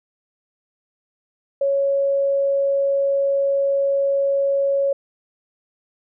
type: tone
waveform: sine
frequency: 554.4 Hz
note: C#5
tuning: in tune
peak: -16 dBFS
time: 1.61-4.93 s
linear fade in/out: 5 ms
effects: none